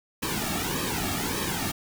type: noise with flanger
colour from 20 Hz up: pink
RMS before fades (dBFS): -29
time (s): 0.22-1.72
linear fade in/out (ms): 10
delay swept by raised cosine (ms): 1.4 to 2.01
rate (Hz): 1.7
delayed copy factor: -0.75
effects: none